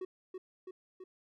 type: tone with echo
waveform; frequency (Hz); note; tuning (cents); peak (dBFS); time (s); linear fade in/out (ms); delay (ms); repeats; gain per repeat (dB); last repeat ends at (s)
triangle; 371.8; F#4; +8; -35; 0.01-0.05; 5; 330; 3; -3; 1.04
effects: none